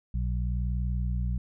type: harmonic tone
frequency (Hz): 60.6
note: B1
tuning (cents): -32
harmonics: 1 / 2 / 3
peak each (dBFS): -27 / -33 / -37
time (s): 0.14-1.38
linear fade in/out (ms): 5
effects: none